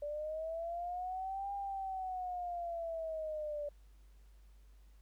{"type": "linear two-way sweep", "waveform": "sine", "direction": "up then down", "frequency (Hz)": [580, 803, 580], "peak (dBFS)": -37, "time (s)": [0.02, 3.69], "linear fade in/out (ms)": 5, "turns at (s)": 1.53, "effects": ["added 50 Hz sine -57 dBFS peak until 5.01 s", "pink hiss -74 dBFS RMS until 5.01 s"]}